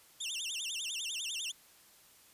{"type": "tone with vibrato", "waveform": "25% pulse", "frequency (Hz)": 3136, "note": "G7", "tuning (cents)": 0, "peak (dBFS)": -32, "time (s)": [0.2, 1.52], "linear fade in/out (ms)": 10, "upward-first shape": "sine", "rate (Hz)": 10, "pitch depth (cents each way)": 280, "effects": ["white hiss -61 dBFS RMS until 2.33 s", "resampled to 32000 Hz"]}